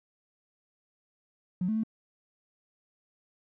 triangle tone with pitch steps, 181 / 218.2 / 221.3 Hz, F#3 / A3 / A3, -38 / -14 / +10 cents, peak -22 dBFS, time 1.61-1.835 s, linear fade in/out 5 ms, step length 75 ms, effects tanh soft clip ceiling -24 dBFS

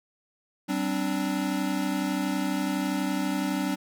square chord, G suspended fourth, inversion none, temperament equal with one note detuned, 192.3 / 261.6 / 293.7 Hz, G3 / C4 / D4, -33 / 0 / 0 cents, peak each -31 / -32 / -30 dBFS, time 0.68-3.76 s, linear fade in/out 20 ms, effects none

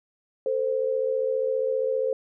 sine tone pair together, 446 / 521 Hz, A4 / C5, +23 / -7 cents, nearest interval minor third, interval 270 cents, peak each -27 / -24 dBFS, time 0.46-2.13 s, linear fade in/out 2 ms, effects none

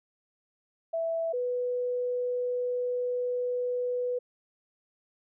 sine tone pair in turn, 659.3 / 493.9 Hz, E5 / B4, 0 / 0 cents, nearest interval perfect fourth, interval 500 cents, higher first, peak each -27 dBFS, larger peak neither, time 0.93-1.33 / 1.33-4.19 s, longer second, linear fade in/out 10 ms, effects none

